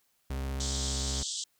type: tone with vibrato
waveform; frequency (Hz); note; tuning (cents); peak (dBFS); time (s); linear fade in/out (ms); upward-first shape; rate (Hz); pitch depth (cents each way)
40% pulse; 66.9; C2; +39; -31; 0.3-1.23; 5; triangle; 15; 26
type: band-pass noise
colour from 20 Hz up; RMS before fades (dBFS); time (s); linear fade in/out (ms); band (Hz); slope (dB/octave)
white; -36; 0.6-1.44; 5; 3100 to 8200; 96
effects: white hiss -72 dBFS RMS until 1.59 s